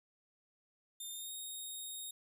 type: tone with pitch glide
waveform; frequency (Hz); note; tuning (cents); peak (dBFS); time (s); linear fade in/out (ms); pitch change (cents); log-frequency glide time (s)
10% pulse; 3613 to 3725; A7 to A#7; +45 to -2; -36; 1-2.11; 5; +53; 1.12-1.31
effects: none